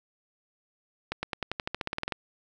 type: accelerating click train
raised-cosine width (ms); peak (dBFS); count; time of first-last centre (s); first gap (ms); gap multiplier
0.3; -14; 15; 1.12-2.123; 110; 0.93
effects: none